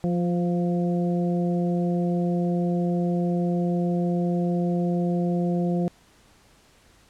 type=harmonic tone with a mistuned harmonic; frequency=175.3 Hz; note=F3; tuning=7 cents sharp; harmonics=1 / 2 / 3 / 4; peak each=-22 / -29 / -32 / -35 dBFS; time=0.04-5.88 s; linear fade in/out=0 ms; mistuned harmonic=3; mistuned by=-21 cents; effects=pink hiss -57 dBFS RMS until 7.09 s + low-pass 10000 Hz 12 dB/octave